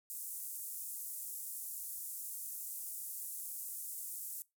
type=band-pass noise; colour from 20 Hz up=white; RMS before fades=-44 dBFS; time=0.1-4.42 s; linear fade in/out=0 ms; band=8100 to 16000 Hz; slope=24 dB/octave; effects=noise-tail reverb RT60 0.2 s tail -21 dB re dry